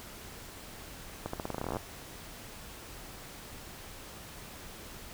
accelerating click train, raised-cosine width 1 ms, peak -20 dBFS, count 17, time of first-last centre 1.26-1.768 s, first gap 74 ms, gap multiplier 0.87, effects pink hiss -47 dBFS RMS until 5.13 s

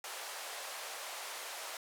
pink band-pass noise, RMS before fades -44 dBFS, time 0.04-1.77 s, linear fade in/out 2 ms, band 570 to 13000 Hz, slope 24 dB/octave, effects none

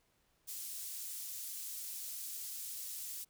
pink high-pass noise, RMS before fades -44 dBFS, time 0.47-3.25 s, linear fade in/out 20 ms, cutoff 7700 Hz, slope 12 dB/octave, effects pink hiss -75 dBFS RMS until 3.29 s

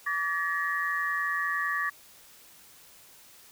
sine tone cluster, 1151 / 1715 / 1886 Hz, D6 / A6 / A#6, -35 / -45 / +20 cents, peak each -31 dBFS, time 0.06-1.9 s, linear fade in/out 10 ms, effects white hiss -54 dBFS RMS until 3.51 s

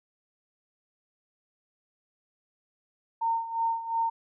sine tone with tremolo, 914 Hz, A#5, 34 cents flat, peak -23 dBFS, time 3.21-4.1 s, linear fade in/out 10 ms, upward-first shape sine, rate 2.8 Hz, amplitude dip 75%, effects none

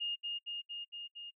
sine tone with echo, 2838 Hz, F7, 27 cents sharp, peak -34 dBFS, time 0-0.16 s, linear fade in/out 20 ms, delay 230 ms, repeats 5, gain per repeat -2 dB, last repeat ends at 1.31 s, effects noise-tail reverb RT60 0.1 s tail -23 dB re dry

